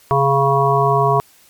harmonic tone with a mistuned harmonic, 138.59 Hz, C#3, in tune, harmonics 1 / 3 / 5 / 7 / 8, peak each -18 / -18 / -18 / -18 / -18 dBFS, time 0.11-1.2 s, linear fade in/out 0 ms, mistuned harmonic 1, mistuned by -36 cents, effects white hiss -50 dBFS RMS until 1.49 s + MP3 96 kbps

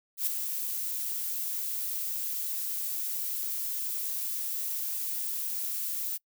violet noise with ADSR envelope, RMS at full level -26 dBFS, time 0.17-6.18 s, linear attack 100 ms, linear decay 5 ms, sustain -7 dB, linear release 21 ms, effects noise-tail reverb RT60 0.1 s tail -25 dB re dry

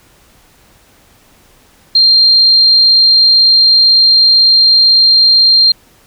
sine tone, 4186 Hz, C8, in tune, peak -4 dBFS, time 1.95-5.72 s, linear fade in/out 5 ms, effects pink hiss -47 dBFS RMS until 6.06 s

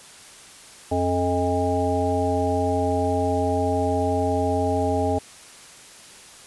harmonic tone with a mistuned harmonic, 89.8 Hz, F2, 49 cents sharp, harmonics 1 / 3 / 5 / 7 / 9, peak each -26 / -26 / -26 / -26 / -26 dBFS, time 0.91-5.19 s, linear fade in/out 10 ms, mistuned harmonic 5, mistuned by -57 cents, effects white hiss -45 dBFS RMS until 6.46 s + resampled to 24000 Hz

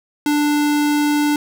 square tone, 294.7 Hz, D4, 6 cents sharp, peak -15 dBFS, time 0.26-1.36 s, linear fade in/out 2 ms, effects none

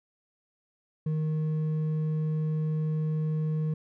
sine tone with hard clipping, 155.56 Hz, D#3, in tune, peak -27 dBFS, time 1.06-3.74 s, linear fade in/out 5 ms, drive 4 dB, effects none

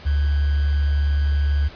sine tone with sample-and-hold, 72 Hz, D2, 34 cents flat, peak -16 dBFS, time 0.05-1.69 s, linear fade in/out 20 ms, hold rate 1575 Hz, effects pink hiss -42 dBFS RMS until 1.75 s + resampled to 11025 Hz

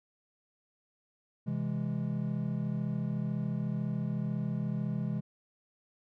triangle chord, C augmented, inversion none, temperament equal with one note detuned, 130.81 / 164.81 / 206.8 Hz, C3 / E3 / G#3, 0 / 0 / -7 cents, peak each -33 dBFS, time 1.46-5.21 s, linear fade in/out 20 ms, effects none

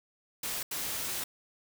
white noise bursts at uneven times, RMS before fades -35 dBFS, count 2, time 0.43-0.63 / 0.71-1.24 s, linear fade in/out 5 ms, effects none

